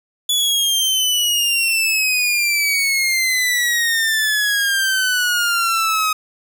sawtooth exponential sweep, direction down, 3442 to 1258 Hz, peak -12 dBFS, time 0.29-6.13 s, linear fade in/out 5 ms, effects none

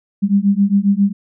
sine beating tone pair, 196.3 / 203.7 Hz, G3 / G#3, +3 / -33 cents, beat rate 7.4 Hz, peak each -14 dBFS, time 0.22-1.13 s, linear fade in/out 20 ms, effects none

